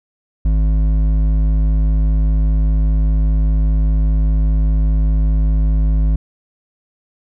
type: tone with hard clipping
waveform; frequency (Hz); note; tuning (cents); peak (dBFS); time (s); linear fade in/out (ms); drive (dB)
triangle; 52.5; G#1; +19; -13; 0.45-6.16; 5; 12
effects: none